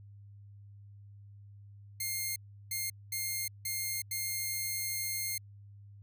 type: tone bursts at uneven times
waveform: 5% pulse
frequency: 2122 Hz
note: C7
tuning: 24 cents sharp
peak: -23 dBFS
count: 5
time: 2-2.36 / 2.71-2.9 / 3.12-3.48 / 3.65-4.02 / 4.11-5.38 s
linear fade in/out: 5 ms
effects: added 101 Hz sine -50 dBFS peak until 6.02 s